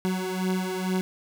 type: beating tone pair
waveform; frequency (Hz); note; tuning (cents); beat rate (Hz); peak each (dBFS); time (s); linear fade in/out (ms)
30% pulse; 185 / 187.2; F#3 / F#3; 0 / +20; 2.2; -25 / -27; 0.05-1.01; 0
effects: none